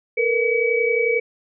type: tone cluster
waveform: sine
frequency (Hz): 450.6 / 481.7 / 2278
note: A4 / B4 / C#7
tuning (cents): +41 / -43 / +47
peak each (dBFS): -21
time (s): 0.17-1.2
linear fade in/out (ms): 10
effects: none